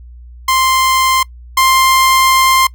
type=tone pair in turn; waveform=sawtooth; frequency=1047 / 1051.4 Hz; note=C6 / C6; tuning=+1 / +8 cents; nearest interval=unison; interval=7 cents; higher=second; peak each=-6 / -4 dBFS; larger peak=second; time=0.48-1.23 / 1.57-2.67 s; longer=second; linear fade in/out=5 ms; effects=noise-tail reverb RT60 0.1 s tail -23 dB re dry + added 60 Hz sine -32 dBFS peak until 2.74 s